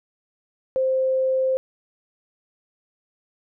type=tone; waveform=sine; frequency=523.3 Hz; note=C5; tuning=in tune; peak=-18 dBFS; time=0.76-1.57 s; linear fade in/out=0 ms; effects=none